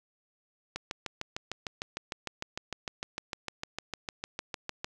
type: click train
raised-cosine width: 0.2 ms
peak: -17 dBFS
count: 28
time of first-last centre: 0.76-4.845 s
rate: 6.61 Hz
effects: none